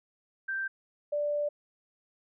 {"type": "tone pair in turn", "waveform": "sine", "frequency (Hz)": [1568, 587.3], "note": ["G6", "D5"], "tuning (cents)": [0, 0], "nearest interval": "octave + perfect fourth", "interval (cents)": 1700, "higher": "first", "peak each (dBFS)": [-30, -27], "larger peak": "second", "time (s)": [[0.48, 0.68], [1.12, 1.49]], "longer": "second", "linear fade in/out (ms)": 10, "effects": []}